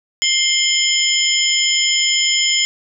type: tone cluster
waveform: sine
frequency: 2108 / 3064 / 3224 / 5200 / 7010 Hz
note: C7 / G7 / G7 / E8 / A8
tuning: +12 / -40 / +48 / -24 / -7 cents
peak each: -20 dBFS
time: 0.22-2.65 s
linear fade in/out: 0 ms
effects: none